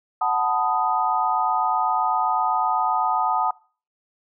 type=chord; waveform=sine; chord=B dominant seventh; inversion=second; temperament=equal; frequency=740 / 880 / 987.8 / 1244.5 Hz; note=F#5 / A5 / B5 / D#6; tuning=0 / 0 / 0 / 0 cents; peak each=-24 / -23 / -28 / -24 dBFS; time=0.21-3.51 s; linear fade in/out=5 ms; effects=noise-tail reverb RT60 0.4 s tail -23 dB re dry